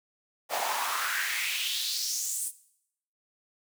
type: noise with high-pass filter sweep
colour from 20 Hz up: pink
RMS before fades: -31 dBFS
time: 0.49-2.52 s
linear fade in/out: 50 ms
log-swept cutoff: 630 to 9600 Hz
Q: 3.6
effects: noise-tail reverb RT60 0.7 s tail -17 dB re dry